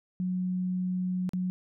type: tone with dropouts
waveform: sine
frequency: 182.9 Hz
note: F#3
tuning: 20 cents flat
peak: -27 dBFS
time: 0.2-1.5 s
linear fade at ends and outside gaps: 0 ms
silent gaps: 1.292-1.334 s
effects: none